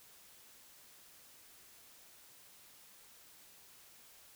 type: silence
effects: white hiss -60 dBFS RMS until 4.35 s